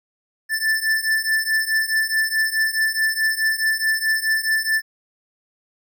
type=beating tone pair; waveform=square; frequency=1760 / 1764.7 Hz; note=A6 / A6; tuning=0 / +5 cents; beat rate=4.7 Hz; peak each=-23 / -21 dBFS; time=0.49-4.82 s; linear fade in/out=50 ms; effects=none